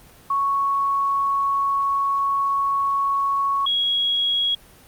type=tone pair in turn; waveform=sine; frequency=1108.7 / 3314 Hz; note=C#6 / G#7; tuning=0 / -4 cents; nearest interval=octave + perfect fifth; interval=1896 cents; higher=second; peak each=-18 / -18 dBFS; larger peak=neither; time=0.3-3.66 / 3.66-4.55 s; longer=first; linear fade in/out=5 ms; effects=pink hiss -49 dBFS RMS until 4.87 s + Opus 32 kbps